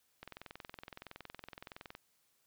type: click train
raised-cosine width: 0.3 ms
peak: -30 dBFS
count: 38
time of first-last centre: 0.23-1.951 s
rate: 21.5 Hz
effects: white hiss -75 dBFS RMS until 2.46 s